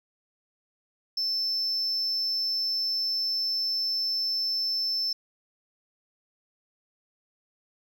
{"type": "tone", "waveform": "sine", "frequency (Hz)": 5300, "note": "E8", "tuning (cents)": 9, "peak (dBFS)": -23, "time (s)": [1.17, 5.13], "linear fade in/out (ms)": 5, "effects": ["tanh soft clip ceiling -24 dBFS", "10-bit"]}